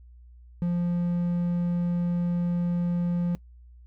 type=tone; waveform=triangle; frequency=174.3 Hz; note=F3; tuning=3 cents flat; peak=-21 dBFS; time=0.62-3.35 s; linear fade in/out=0 ms; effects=noise-tail reverb RT60 0.1 s tail -22 dB re dry + added 60 Hz sine -47 dBFS peak until 3.86 s